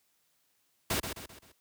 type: noise with echo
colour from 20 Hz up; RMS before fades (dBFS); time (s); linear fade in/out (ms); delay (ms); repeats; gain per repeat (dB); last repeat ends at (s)
pink; -30; 0.9-1; 5; 130; 4; -7; 1.52
effects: white hiss -73 dBFS RMS until 1.6 s + high-pass 60 Hz 12 dB/octave